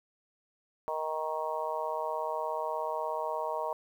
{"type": "harmonic tone", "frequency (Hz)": 156.7, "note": "D#3", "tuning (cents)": 13, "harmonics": [3, 4, 5, 6, 7], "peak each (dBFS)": [-39, -35, -41, -35, -40], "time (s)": [0.88, 3.73], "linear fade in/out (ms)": 0, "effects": ["10-bit"]}